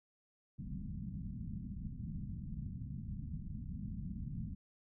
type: low-pass noise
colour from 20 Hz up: white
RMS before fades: -43 dBFS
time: 0.58-4.55 s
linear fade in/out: 10 ms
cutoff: 220 Hz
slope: 48 dB/octave
effects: none